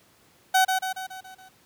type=tone with echo; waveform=30% pulse; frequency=754 Hz; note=F#5; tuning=32 cents sharp; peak=-14 dBFS; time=0.54-0.65 s; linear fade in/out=10 ms; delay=140 ms; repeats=6; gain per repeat=-5 dB; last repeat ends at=1.49 s; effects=pink hiss -59 dBFS RMS until 1.65 s + high-pass 100 Hz 12 dB/octave